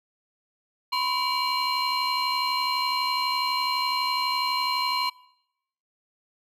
triangle tone cluster, 997 / 1069 / 2303 / 2846 / 4159 Hz, B5 / C6 / D7 / F7 / C8, +16 / +37 / -34 / +32 / -11 cents, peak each -25 / -28 / -31 / -32 / -27 dBFS, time 0.92-5.1 s, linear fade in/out 10 ms, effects noise-tail reverb RT60 0.8 s tail -23 dB re dry + tanh soft clip ceiling -15 dBFS

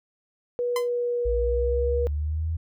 sine tone with pitch glide, 485.9 to 480 Hz, B4 to B4, -28 to -49 cents, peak -23 dBFS, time 0.59-2.07 s, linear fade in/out 0 ms, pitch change -21 cents, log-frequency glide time 0.71-1.4 s
sawtooth tone with exponential decay, 1025 Hz, C6, 36 cents flat, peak -21 dBFS, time 0.76-0.89 s, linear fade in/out 2 ms, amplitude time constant 27 ms
sine linear sweep, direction up, 55 to 82.41 Hz, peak -24 dBFS, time 1.25-2.57 s, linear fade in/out 10 ms
effects none

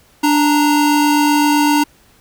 square tone pair together, 293.7 / 928.9 Hz, D4 / A#5, 0 / -6 cents, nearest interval octave + minor sixth, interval 1994 cents, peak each -13 / -16 dBFS, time 0.23-1.84 s, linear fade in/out 10 ms, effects pink hiss -51 dBFS RMS until 2.2 s

